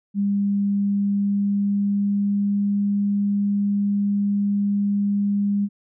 sine tone with pitch glide, 200.9 to 202.3 Hz, G3 to G#3, +43 to -45 cents, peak -18 dBFS, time 0.14-5.69 s, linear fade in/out 50 ms, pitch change +12 cents, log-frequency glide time 0.95-2.79 s, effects none

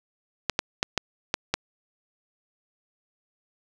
clicks, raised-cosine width 0.2 ms, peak -5 dBFS, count 6, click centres 0.497 / 0.591 / 0.829 / 0.977 / 1.341 / 1.54 s, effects none

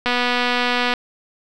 click train, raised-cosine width 0.3 ms, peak -4 dBFS, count 216, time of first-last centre 0.06-0.938 s, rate 245 Hz, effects none

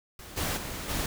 pink noise with level steps, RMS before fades -45 / -30 / -37 / -31 dBFS, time 0.19-1.06 s, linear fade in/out 2 ms, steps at 0.36 / 0.56 / 0.88 s, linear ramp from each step 20 ms, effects none

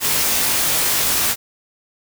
white noise with comb filter, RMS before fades -18 dBFS, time 0-1.36 s, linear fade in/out 50 ms, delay 19 ms, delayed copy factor +0.8, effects none

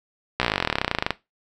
slowing click train, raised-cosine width 0.3 ms, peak -4 dBFS, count 28, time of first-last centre 0.4-1.106 s, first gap 15 ms, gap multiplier 1.04, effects noise-tail reverb RT60 0.2 s tail -17 dB re dry

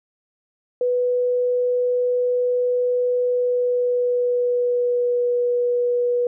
sine tone with pitch glide, 493.9 to 486.5 Hz, B4 to B4, 0 to -26 cents, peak -17 dBFS, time 0.81-6.27 s, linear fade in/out 2 ms, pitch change -26 cents, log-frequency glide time 3.24-5.27 s, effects none

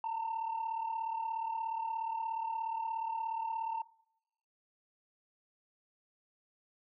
sine tone pair together, 895.4 / 932.3 Hz, A5 / A#5, +30 / 0 cents, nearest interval minor second, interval 70 cents, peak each -33 / -38 dBFS, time 0.04-3.82 s, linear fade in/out 2 ms, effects noise-tail reverb RT60 0.8 s tail -23 dB re dry + tanh soft clip ceiling -30 dBFS

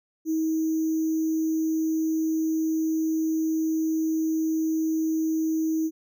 sine tone with sample-and-hold, 318.9 Hz, D#4, 43 cents sharp, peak -22 dBFS, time 0.25-5.91 s, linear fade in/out 50 ms, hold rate 6300 Hz, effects none

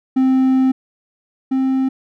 triangle tone pair in turn, 261.6 / 263.9 Hz, C4 / C4, 0 / +15 cents, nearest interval unison, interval 15 cents, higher second, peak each -9 / -12 dBFS, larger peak first, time 0.16-0.72 / 1.51-1.89 s, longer first, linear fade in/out 10 ms, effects none

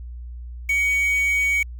triangle tone with quantisation, 2248 Hz, C#7, 24 cents sharp, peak -16 dBFS, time 0.69-1.63 s, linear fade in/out 5 ms, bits 6, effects added 60 Hz sine -32 dBFS peak until 1.79 s

